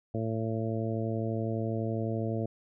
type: harmonic tone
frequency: 111.9 Hz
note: A2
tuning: 30 cents sharp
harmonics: 1 / 2 / 3 / 4 / 5 / 6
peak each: -32 / -35 / -37 / -38 / -39 / -40 dBFS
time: 0.14-2.46 s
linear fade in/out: 5 ms
effects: none